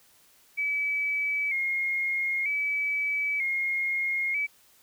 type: tone with vibrato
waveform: sine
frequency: 2217 Hz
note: C#7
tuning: in tune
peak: -25 dBFS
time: 0.57-4.47 s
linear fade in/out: 20 ms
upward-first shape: square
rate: 0.53 Hz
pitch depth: 58 cents each way
effects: white hiss -60 dBFS RMS until 4.82 s